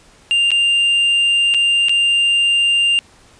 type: tone with dropouts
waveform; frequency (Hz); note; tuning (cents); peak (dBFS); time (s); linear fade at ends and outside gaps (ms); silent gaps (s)
triangle; 2794; F7; 0; -10; 0.31-2.99; 0; 0.506-0.516 / 1.54-1.545 / 1.885-1.894
effects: pink hiss -48 dBFS RMS until 3.39 s + resampled to 22050 Hz